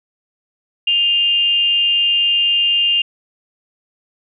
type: tone with frequency modulation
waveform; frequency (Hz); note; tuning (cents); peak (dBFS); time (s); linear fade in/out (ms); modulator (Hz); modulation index
sine; 2808; F7; +9; -12; 0.87-3.02; 5; 328; 0.35
effects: none